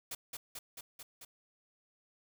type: noise with echo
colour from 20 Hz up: white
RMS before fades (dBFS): -41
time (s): 0.11-0.15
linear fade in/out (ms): 5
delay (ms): 220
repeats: 5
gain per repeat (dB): -2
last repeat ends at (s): 1.25
effects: none